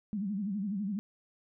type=tone with vibrato; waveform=sine; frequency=200.8 Hz; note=G3; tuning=42 cents sharp; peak=-31 dBFS; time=0.13-0.99 s; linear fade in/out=0 ms; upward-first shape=sine; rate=12 Hz; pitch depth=130 cents each way; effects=none